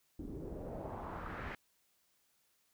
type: noise with low-pass filter sweep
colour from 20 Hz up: pink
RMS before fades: -44 dBFS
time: 0.19-1.55 s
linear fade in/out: 2 ms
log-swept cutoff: 280 to 2000 Hz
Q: 2.2
effects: white hiss -75 dBFS RMS until 2.73 s